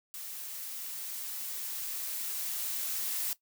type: noise with level ramp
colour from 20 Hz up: blue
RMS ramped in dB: -42 to -33 dBFS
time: 0.14-3.33 s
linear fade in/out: 0 ms
effects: noise-tail reverb RT60 0.1 s tail -17 dB re dry